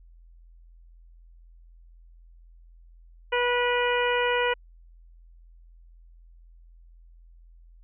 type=harmonic tone; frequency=487.7 Hz; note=B4; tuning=22 cents flat; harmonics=1 / 2 / 3 / 4 / 5 / 6; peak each=-25 / -28 / -30 / -31 / -32 / -33 dBFS; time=3.32-4.54 s; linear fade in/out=10 ms; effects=added 42 Hz sine -49 dBFS peak until 7.83 s